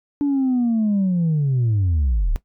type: linear sweep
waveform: sine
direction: down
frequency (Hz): 291 to 31.53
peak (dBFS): -14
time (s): 0.21-2.36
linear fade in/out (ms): 0
effects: noise-tail reverb RT60 0.1 s tail -18 dB re dry + tanh soft clip ceiling -14 dBFS